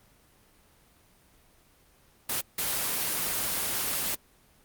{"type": "noise bursts at uneven times", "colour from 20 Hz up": "white", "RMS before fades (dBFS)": -29, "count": 2, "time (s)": [[2.29, 2.41], [2.58, 4.15]], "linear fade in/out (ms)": 5, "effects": ["pink hiss -61 dBFS RMS until 4.64 s", "Opus 24 kbps"]}